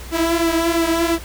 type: tone with flanger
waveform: sawtooth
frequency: 332.8 Hz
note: E4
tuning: 17 cents sharp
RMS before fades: -18 dBFS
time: 0.11-1.19 s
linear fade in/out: 50 ms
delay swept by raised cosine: 1.7 to 5.6 ms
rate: 2.9 Hz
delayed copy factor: -0.65
effects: added 60 Hz sine -33 dBFS peak until 1.24 s + pink hiss -37 dBFS RMS until 1.24 s